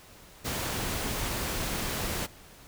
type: noise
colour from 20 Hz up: pink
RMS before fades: -32 dBFS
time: 0.44-2.27 s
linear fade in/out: 20 ms
effects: pink hiss -52 dBFS RMS until 2.67 s